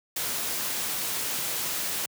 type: noise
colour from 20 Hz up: white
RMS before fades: -30 dBFS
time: 0.16-2.06 s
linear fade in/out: 5 ms
effects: high-pass 100 Hz 12 dB/octave